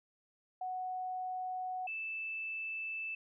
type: tone pair in turn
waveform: sine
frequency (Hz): 740 / 2637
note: F#5 / E7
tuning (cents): 0 / 0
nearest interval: octave + minor seventh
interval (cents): 2200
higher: second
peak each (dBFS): -36 / -37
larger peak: first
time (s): 0.61-1.87 / 1.87-3.15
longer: second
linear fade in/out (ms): 5
effects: none